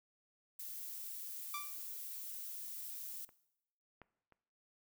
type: noise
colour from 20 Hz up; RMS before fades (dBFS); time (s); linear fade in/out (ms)
violet; -46; 0.59-3.25; 5
type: tone with exponential decay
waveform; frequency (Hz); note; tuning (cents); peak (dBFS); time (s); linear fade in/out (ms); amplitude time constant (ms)
sawtooth; 1173; D6; -2; -34; 1.54-1.83; 2; 61
type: clicks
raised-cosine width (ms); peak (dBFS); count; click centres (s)
0.5; -45 / -38 / -47; 3; 3.291 / 4.017 / 4.323
effects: noise-tail reverb RT60 0.8 s tail -19 dB re dry